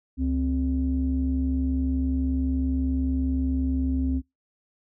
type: tone pair together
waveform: sine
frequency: 69.89 / 261.6 Hz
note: C#2 / C4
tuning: +15 / 0 cents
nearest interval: octave + major seventh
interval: 2285 cents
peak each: -24 dBFS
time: 0.17-4.22 s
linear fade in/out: 50 ms
effects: noise-tail reverb RT60 0.2 s tail -25 dB re dry + tanh soft clip ceiling -15 dBFS